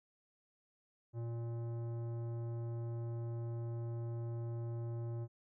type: tone with tanh clipping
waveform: sine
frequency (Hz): 116.8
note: A#2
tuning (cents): +4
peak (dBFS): -40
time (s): 1.13-5.28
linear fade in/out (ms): 50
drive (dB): 14
effects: none

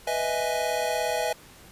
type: chord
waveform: square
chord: E major seventh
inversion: second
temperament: equal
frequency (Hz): 493.9 / 622.3 / 659.3 / 830.6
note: B4 / D#5 / E5 / G#5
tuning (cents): 0 / 0 / 0 / 0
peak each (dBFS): -32 / -31 / -31 / -31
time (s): 0.07-1.33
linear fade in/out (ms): 5
effects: pink hiss -50 dBFS RMS until 1.71 s + resampled to 32000 Hz

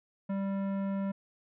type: tone with tanh clipping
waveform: sine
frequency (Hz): 196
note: G3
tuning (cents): 0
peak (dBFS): -32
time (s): 0.29-1.12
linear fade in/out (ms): 10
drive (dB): 15
effects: none

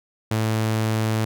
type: tone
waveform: sawtooth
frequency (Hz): 110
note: A2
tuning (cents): 0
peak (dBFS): -16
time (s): 0.31-1.25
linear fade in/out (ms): 5
effects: none

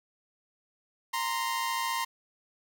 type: tone pair together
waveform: sawtooth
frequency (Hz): 930 / 1043.9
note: A#5 / C6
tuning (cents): -4 / -4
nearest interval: major second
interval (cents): 200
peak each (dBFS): -28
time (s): 1.13-2.05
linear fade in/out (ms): 10
effects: 10-bit

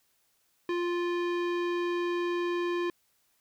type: tone with low-pass filter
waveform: square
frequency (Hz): 349.2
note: F4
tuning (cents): 0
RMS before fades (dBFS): -30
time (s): 0.69-2.9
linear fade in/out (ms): 2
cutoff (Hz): 2900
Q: 0.99
effects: white hiss -71 dBFS RMS until 3.4 s

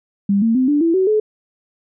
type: tone with pitch steps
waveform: sine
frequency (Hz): 199.8 / 226.9 / 257.6 / 292.5 / 332.2 / 377.2 / 428.3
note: G3 / A#3 / C4 / D4 / E4 / F#4 / A4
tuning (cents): +33 / -47 / -27 / -7 / +13 / +33 / -47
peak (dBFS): -12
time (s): 0.29-1.2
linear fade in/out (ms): 5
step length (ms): 130
effects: none

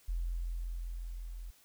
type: tone with level ramp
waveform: sine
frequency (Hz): 42.78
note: F1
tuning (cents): -35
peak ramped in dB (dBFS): -31 to -41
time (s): 0.08-1.51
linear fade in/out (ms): 10
effects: white hiss -64 dBFS RMS until 1.64 s

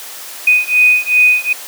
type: beating tone pair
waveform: sine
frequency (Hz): 2489 / 2491.6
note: D#7 / D#7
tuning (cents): 0 / +2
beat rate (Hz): 2.6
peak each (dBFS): -11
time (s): 0.47-1.53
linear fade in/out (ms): 5
effects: white hiss -30 dBFS RMS until 1.67 s + high-pass 400 Hz 12 dB/octave

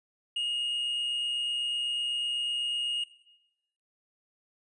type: tone with amplitude modulation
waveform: triangle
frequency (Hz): 2860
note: F7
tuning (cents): +41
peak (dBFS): -25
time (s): 0.36-3.04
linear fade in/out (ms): 5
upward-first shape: sine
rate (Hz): 128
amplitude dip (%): 35
effects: noise-tail reverb RT60 0.9 s tail -17 dB re dry + resampled to 24000 Hz

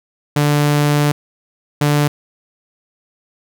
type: tone bursts at uneven times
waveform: sawtooth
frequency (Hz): 146.83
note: D3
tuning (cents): 0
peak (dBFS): -8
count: 2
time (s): 0.36-1.12 / 1.81-2.08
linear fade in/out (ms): 5
effects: none

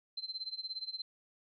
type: tone with tremolo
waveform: sine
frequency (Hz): 4100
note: C8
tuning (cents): -36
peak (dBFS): -35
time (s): 0.17-1.02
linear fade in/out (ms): 5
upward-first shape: sine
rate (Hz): 17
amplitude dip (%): 90
effects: none

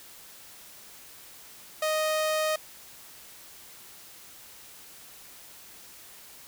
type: tone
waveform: sawtooth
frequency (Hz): 622.3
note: D#5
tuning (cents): 0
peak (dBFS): -21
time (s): 1.82-2.56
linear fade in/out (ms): 5
effects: white hiss -49 dBFS RMS until 6.47 s

